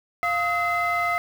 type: tone cluster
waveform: sine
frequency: 698 / 1273 / 2062 Hz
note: F5 / D#6 / C7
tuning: -1 / +39 / -26 cents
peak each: -24 dBFS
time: 0.23-1.18 s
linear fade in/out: 0 ms
effects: tanh soft clip ceiling -16 dBFS + 7-bit